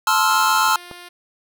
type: chord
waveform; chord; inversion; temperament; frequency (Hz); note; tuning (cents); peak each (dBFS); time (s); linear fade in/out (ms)
square; F major seventh; first; just; 873.1 / 1047.7 / 1309.6 / 1396.9; A5 / C6 / E6 / F6; -14 / +2 / -12 / 0; -21; 0.07-0.76; 2
type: tone with pitch glide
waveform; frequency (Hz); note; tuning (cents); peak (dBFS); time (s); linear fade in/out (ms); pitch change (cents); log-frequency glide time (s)
5% pulse; 350 to 352.4; F4 to F4; +4 to +16; -26; 0.29-1.09; 10; +12; 0.51-0.62
type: clicks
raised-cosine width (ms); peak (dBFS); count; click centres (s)
1; -27 / -20; 2; 0.684 / 0.913
effects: none